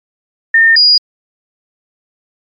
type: tone pair in turn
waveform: sine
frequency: 1817 / 4880 Hz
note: A#6 / D#8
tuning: -45 / -34 cents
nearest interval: octave + perfect fourth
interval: 1711 cents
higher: second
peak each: -4 dBFS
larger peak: neither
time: 0.54-0.76 / 0.76-0.98 s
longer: neither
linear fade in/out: 5 ms
effects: MP3 64 kbps